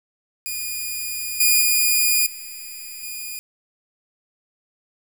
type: tone with level steps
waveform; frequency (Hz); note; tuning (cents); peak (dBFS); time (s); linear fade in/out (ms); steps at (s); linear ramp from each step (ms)
5% pulse; 2445; D#7; -31; -16 / -4 / -6 / -24 / -20; 0.46-3.39; 0; 1.4 / 1.61 / 2.26 / 3.03; 5
effects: 7-bit